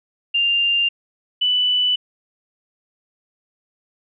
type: tone pair in turn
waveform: sine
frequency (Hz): 2794 / 2981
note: F7 / F#7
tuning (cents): 0 / +12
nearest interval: minor second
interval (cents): 112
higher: second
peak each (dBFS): -15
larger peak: neither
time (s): 0.34-0.89 / 1.41-1.96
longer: neither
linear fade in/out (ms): 10
effects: none